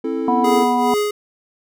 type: chord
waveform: triangle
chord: A minor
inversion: first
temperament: equal with one note detuned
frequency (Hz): 266 / 329.6 / 440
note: C4 / E4 / A4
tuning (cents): +29 / 0 / 0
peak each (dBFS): -22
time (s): 0.04-0.64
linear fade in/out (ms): 5
type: harmonic tone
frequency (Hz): 245.7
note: B3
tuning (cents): -9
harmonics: 1 / 3 / 4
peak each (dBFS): -19 / -19 / -19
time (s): 0.28-0.94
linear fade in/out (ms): 2
type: tone with tremolo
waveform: square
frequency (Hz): 416.7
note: G#4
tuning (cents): +6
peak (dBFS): -16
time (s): 0.44-1.11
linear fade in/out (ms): 5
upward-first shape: triangle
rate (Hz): 2.3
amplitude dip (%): 80
effects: none